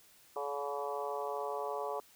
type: harmonic tone with a mistuned harmonic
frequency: 142.7 Hz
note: D3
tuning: 49 cents flat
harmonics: 3 / 4 / 5 / 6 / 7 / 8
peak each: -40 / -41 / -42 / -43 / -43 / -44 dBFS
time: 0.36-2 s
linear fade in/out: 2 ms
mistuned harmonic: 7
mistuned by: -17 cents
effects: white hiss -62 dBFS RMS until 2.15 s